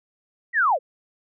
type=linear sweep; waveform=sine; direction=down; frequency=1975.5 to 451.6 Hz; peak=-16 dBFS; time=0.53-0.79 s; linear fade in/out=50 ms; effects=none